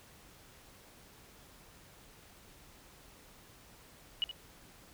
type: tone with echo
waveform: sine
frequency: 2927 Hz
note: F#7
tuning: 19 cents flat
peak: -28 dBFS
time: 4.22-4.24 s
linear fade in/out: 0 ms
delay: 72 ms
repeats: 1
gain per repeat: -11 dB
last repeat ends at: 4.312 s
effects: pink hiss -58 dBFS RMS until 4.93 s